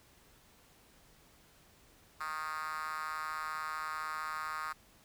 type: tone with high-pass filter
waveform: 5% pulse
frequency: 155.56 Hz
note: D#3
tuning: in tune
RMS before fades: -39 dBFS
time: 2.2-4.73 s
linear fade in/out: 10 ms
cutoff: 1200 Hz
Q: 5.2
effects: pink hiss -63 dBFS RMS until 5.04 s